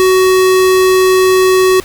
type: tone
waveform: square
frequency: 373.6 Hz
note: F#4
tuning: 17 cents sharp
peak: -7 dBFS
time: 0-1.8 s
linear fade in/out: 0 ms
effects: pink hiss -33 dBFS RMS until 1.84 s